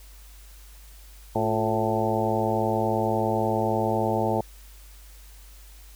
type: harmonic tone with a mistuned harmonic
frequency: 110 Hz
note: A2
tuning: in tune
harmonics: 1 / 2 / 3 / 4 / 5 / 6 / 7 / 8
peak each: -30 / -30 / -30 / -30 / -30 / -30 / -30 / -30 dBFS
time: 1.35-4.41 s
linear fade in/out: 5 ms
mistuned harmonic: 3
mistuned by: +70 cents
effects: added 50 Hz sine -45 dBFS peak until 5.95 s + white hiss -53 dBFS RMS until 5.95 s